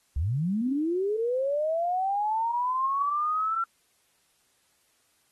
sine linear sweep, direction up, 61.74 to 1363 Hz, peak -24 dBFS, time 0.16-3.64 s, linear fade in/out 5 ms, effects white hiss -68 dBFS RMS until 5.31 s + AAC 32 kbps

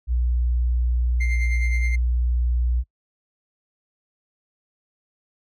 sine tone, 60.5 Hz, B1, 35 cents flat, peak -17 dBFS, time 0.07-2.84 s, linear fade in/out 50 ms
triangle tone with tremolo, 2099 Hz, C7, 5 cents sharp, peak -23 dBFS, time 1.2-1.96 s, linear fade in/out 10 ms, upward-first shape sine, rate 9.6 Hz, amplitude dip 50%
effects noise-tail reverb RT60 0.1 s tail -24 dB re dry + tanh soft clip ceiling -14 dBFS

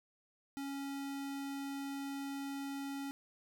square tone, 277.2 Hz, C#4, in tune, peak -40 dBFS, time 0.57-3.11 s, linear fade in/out 0 ms, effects none

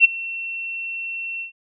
sine tone with ADSR envelope, 2710 Hz, E7, 47 cents sharp, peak -5 dBFS, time 0-1.52 s, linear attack 45 ms, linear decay 16 ms, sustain -21 dB, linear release 110 ms, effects none

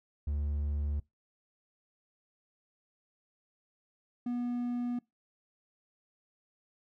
triangle tone pair in turn, 73 / 242.9 Hz, D2 / B3, -10 / -29 cents, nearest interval octave + major sixth, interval 2081 cents, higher second, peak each -28 / -29 dBFS, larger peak first, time 0.27-1 / 4.26-4.99 s, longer neither, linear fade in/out 5 ms, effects noise-tail reverb RT60 0.2 s tail -24 dB re dry

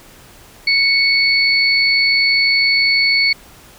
sine tone pair together, 2217 / 4437 Hz, C#7 / C#8, 0 / +1 cents, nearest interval octave, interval 1201 cents, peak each -13 / -15 dBFS, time 0.67-3.33 s, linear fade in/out 5 ms, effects pink hiss -43 dBFS RMS until 3.78 s

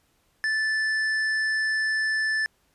sine tone with hard clipping, 1753 Hz, A6, 7 cents flat, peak -24 dBFS, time 0.44-2.46 s, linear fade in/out 0 ms, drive 7 dB, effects pink hiss -67 dBFS RMS until 2.74 s + resampled to 32000 Hz

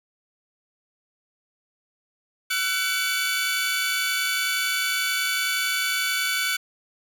sawtooth tone cluster, 1355 / 1495 / 2268 / 3480 Hz, E6 / F#6 / C#7 / A7, +47 / +17 / +39 / -20 cents, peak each -30 / -23 / -23 / -28 dBFS, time 2.5-6.57 s, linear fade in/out 10 ms, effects none

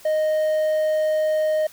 triangle tone, 620 Hz, D#5, 6 cents flat, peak -16 dBFS, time 0.05-1.67 s, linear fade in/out 5 ms, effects white hiss -47 dBFS RMS until 1.72 s

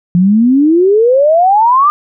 sine exponential sweep, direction up, 171.8 to 1218 Hz, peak -5 dBFS, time 0.15-1.9 s, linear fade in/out 0 ms, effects none

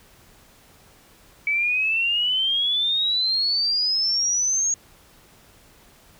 sine exponential sweep, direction up, 2277 to 6645 Hz, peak -19 dBFS, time 1.47-4.74 s, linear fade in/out 2 ms, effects pink hiss -53 dBFS RMS until 6.19 s

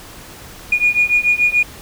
sine beating tone pair, 2438 / 2444.9 Hz, D#7 / D#7, -36 / -31 cents, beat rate 6.9 Hz, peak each -15 / -14 dBFS, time 0.72-1.63 s, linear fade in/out 5 ms, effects tanh soft clip ceiling -4 dBFS + pink hiss -37 dBFS RMS until 1.81 s

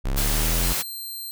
square linear sweep, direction up, 32.1 to 44.96 Hz, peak -22 dBFS, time 0.04-0.74 s, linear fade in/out 20 ms
white noise, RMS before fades -26 dBFS, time 0.16-0.83 s, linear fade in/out 20 ms
5% pulse tone, 4140 Hz, C8, 19 cents flat, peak -25 dBFS, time 0.63-1.31 s, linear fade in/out 0 ms
effects none

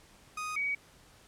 30% pulse / sine tone pair in turn, 1244.5 / 2261 Hz, D#6 / C#7, 0 / +34 cents, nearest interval minor seventh, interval 1034 cents, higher second, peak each -32 / -29 dBFS, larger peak second, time 0.37-0.56 / 0.56-0.75 s, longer neither, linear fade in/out 5 ms, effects pink hiss -59 dBFS RMS until 1.27 s + low-pass 11000 Hz 12 dB/octave

